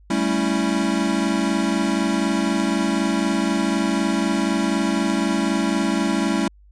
square chord, A dominant seventh, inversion third, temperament equal, 196 / 220 / 277.2 / 329.6 Hz, G3 / A3 / C#4 / E4, 0 / 0 / 0 / 0 cents, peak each -25 dBFS, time 0.1-6.48 s, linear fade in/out 5 ms, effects added 50 Hz sine -47 dBFS peak until 6.71 s + resampled to 22050 Hz

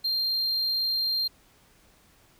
triangle tone, 4186 Hz, C8, in tune, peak -23 dBFS, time 0.04-1.28 s, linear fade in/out 10 ms, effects pink hiss -60 dBFS RMS until 2.39 s

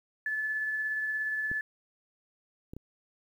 sine tone with tremolo, 1732 Hz, A6, 28 cents flat, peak -28 dBFS, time 0.26-1.61 s, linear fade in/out 2 ms, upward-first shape sine, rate 17 Hz, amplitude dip 25%
clicks, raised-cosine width 3 ms, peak -28 dBFS, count 3, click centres 1.515 / 2.735 / 2.766 s
effects 10-bit

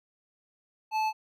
sine tone with hard clipping, 870 Hz, A5, 20 cents flat, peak -27 dBFS, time 0.91-1.13 s, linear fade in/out 50 ms, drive 10 dB, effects none

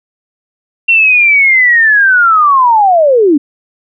sine linear sweep, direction down, 2740 to 270 Hz, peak -4 dBFS, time 0.88-3.38 s, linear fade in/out 10 ms, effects none

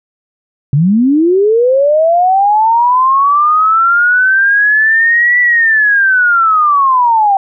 sine linear two-way sweep, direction up then down, 130.9 to 1970 to 768 Hz, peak -6 dBFS, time 0.73-7.37 s, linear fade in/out 2 ms, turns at 5.4 s, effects none

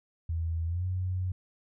sine tone with pitch glide, 82.41 to 91.97 Hz, E2 to F#2, 0 to -10 cents, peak -28 dBFS, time 0.29-1.32 s, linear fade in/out 5 ms, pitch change +190 cents, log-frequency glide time 0.66-0.85 s, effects none

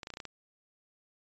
clicks, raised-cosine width 0.2 ms, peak -24 dBFS, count 7, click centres 0.032 / 0.071 / 0.103 / 0.138 / 0.171 / 0.202 / 0.253 s, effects resampled to 16000 Hz

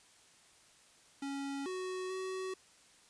square tone with pitch steps, 277.5 / 370.8 / 376 Hz, C#4 / F#4 / F#4, +2 / +4 / +28 cents, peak -38 dBFS, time 1.22-2.54 s, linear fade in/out 5 ms, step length 440 ms, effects white hiss -63 dBFS RMS until 3.09 s + resampled to 22050 Hz

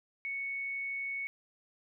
sine tone, 2217 Hz, C#7, in tune, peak -34 dBFS, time 0.25-1.27 s, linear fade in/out 0 ms, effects none

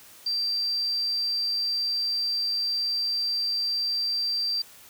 sine tone, 4699 Hz, D8, in tune, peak -24 dBFS, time 0.26-4.62 s, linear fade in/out 5 ms, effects white hiss -50 dBFS RMS until 4.89 s

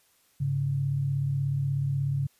sine tone pair together, 102.67 / 139.2 Hz, G#2 / C#3, -19 / +8 cents, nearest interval perfect fourth, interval 527 cents, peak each -33 / -25 dBFS, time 0.4-2.27 s, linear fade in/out 10 ms, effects white hiss -65 dBFS RMS until 2.39 s + resampled to 32000 Hz

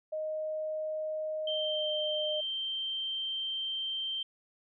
sine tone with pitch glide, 622 to 610.6 Hz, D#5 to D#5, -1 to -33 cents, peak -32 dBFS, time 0.12-2.41 s, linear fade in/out 10 ms, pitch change -32 cents, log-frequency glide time 1.43-1.91 s
sine tone, 3136 Hz, G7, in tune, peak -32 dBFS, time 1.47-4.23 s, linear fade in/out 5 ms
effects none

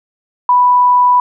sine tone, 987.8 Hz, B5, in tune, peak -6 dBFS, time 0.49-1.2 s, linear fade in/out 2 ms, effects none

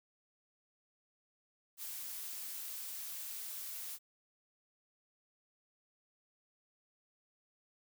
blue noise, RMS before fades -44 dBFS, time 1.77-3.99 s, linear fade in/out 50 ms, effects none

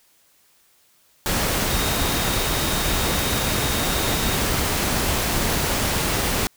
sine tone in noise, 3726 Hz, A#7, 2 cents flat, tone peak -32 dBFS, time 1.7-4.36 s, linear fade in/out 0 ms, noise pink, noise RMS -22 dBFS, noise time 1.26-6.47 s, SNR -13 dB, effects white hiss -59 dBFS RMS until 6.56 s

